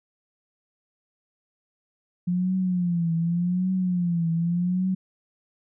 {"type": "tone with vibrato", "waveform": "sine", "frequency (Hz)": 175.8, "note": "F3", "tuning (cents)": 12, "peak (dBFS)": -21, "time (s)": [2.27, 4.95], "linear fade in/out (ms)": 10, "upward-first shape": "triangle", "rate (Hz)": 0.86, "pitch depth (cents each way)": 120, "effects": []}